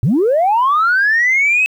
sine linear sweep, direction up, 98 to 2595 Hz, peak -9 dBFS, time 0.03-1.66 s, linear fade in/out 0 ms, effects tanh soft clip ceiling -7 dBFS + 8-bit

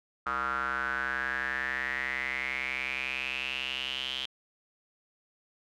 square tone with band-pass filter sweep, 65.5 Hz, C2, 2 cents sharp, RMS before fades -33 dBFS, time 0.26-4.26 s, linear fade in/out 5 ms, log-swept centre 1300 to 3200 Hz, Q 8.2, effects none

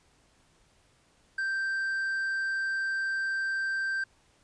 triangle tone, 1568 Hz, G6, in tune, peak -26 dBFS, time 1.38-4.04 s, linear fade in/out 5 ms, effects pink hiss -65 dBFS RMS until 4.43 s + resampled to 22050 Hz

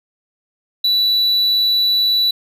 triangle tone, 3951 Hz, B7, in tune, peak -11 dBFS, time 0.84-2.31 s, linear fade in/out 5 ms, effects none

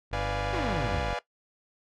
25% pulse tone, 50.5 Hz, G#1, 48 cents flat, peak -28 dBFS, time 0.11-1.01 s, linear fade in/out 20 ms
sawtooth chord, B diminished seventh, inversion none, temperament equal, 493.9 / 587.3 / 698.5 / 830.6 Hz, B4 / D5 / F5 / Ab5, 0 / 0 / 0 / 0 cents, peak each -32 dBFS, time 0.13-1.19 s, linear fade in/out 2 ms
sawtooth exponential sweep, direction down, 410.7 to 38.89 Hz, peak -27 dBFS, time 0.52-1.15 s, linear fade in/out 20 ms
effects noise-tail reverb RT60 0.1 s tail -17 dB re dry + low-pass 4000 Hz 12 dB/octave

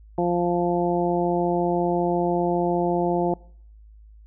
harmonic tone, 174.61 Hz, F3, in tune, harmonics 1 / 2 / 3 / 4 / 5, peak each -26 / -23 / -28 / -26 / -30 dBFS, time 0.18-3.34 s, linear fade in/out 2 ms, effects noise-tail reverb RT60 0.6 s tail -24 dB re dry + added 53 Hz sine -45 dBFS peak until 4.26 s

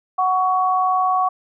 sine tone pair together, 741 / 1119.6 Hz, F#5 / C#6, +2 / +17 cents, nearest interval perfect fifth, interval 715 cents, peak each -18 dBFS, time 0.18-1.29 s, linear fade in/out 10 ms, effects none

